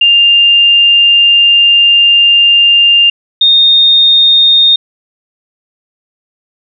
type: tone pair in turn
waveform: sine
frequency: 2800 / 3680 Hz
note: F7 / A#7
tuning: +4 / -23 cents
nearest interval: perfect fourth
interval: 473 cents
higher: second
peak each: -3 dBFS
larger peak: neither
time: 0.01-3.1 / 3.41-4.76 s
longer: first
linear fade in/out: 5 ms
effects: none